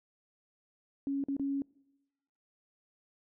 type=tone with dropouts; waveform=sine; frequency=277.2 Hz; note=C#4; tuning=in tune; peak=-30 dBFS; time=1.07-1.62 s; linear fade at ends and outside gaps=1 ms; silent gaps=1.239-1.285 / 1.367-1.396 s; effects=noise-tail reverb RT60 1.0 s tail -25 dB re dry